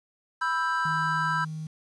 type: chord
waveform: triangle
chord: E minor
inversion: second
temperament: just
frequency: 988.9 / 1318.5 / 1582.2 Hz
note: B5 / E6 / G6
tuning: +2 / 0 / +16 cents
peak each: -27 dBFS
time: 0.41-1.45 s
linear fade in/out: 10 ms
type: tone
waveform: sine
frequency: 157 Hz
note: D#3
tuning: 16 cents sharp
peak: -32 dBFS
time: 0.85-1.67 s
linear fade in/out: 5 ms
effects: resampled to 22050 Hz + 9-bit